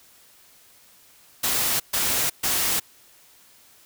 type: noise bursts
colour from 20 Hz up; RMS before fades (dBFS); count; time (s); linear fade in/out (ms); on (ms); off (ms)
white; -23; 3; 1.43-2.8; 10; 370; 130
effects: white hiss -54 dBFS RMS until 3.85 s